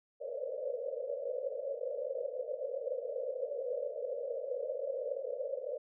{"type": "band-pass noise", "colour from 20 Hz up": "white", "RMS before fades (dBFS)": -38, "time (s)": [0.2, 5.78], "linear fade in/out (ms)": 10, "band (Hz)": [480, 580], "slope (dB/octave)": 96, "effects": []}